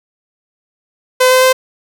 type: tone with pitch steps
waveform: sawtooth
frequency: 510 / 513.8 / 517.7 Hz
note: C5 / C5 / C5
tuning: -44 / -32 / -18 cents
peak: -3 dBFS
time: 1.2-1.53 s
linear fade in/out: 10 ms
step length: 110 ms
effects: none